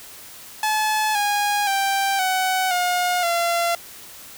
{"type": "tone with pitch steps", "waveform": "sawtooth", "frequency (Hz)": [860, 821.6, 785, 750, 716.5, 684.6], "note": ["A5", "G#5", "G5", "F#5", "F5", "F5"], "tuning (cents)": [-40, -19, 2, 23, 44, -35], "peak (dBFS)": -15, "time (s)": [0.63, 3.75], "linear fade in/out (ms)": 2, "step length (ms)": 520, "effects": ["white hiss -41 dBFS RMS until 4.37 s"]}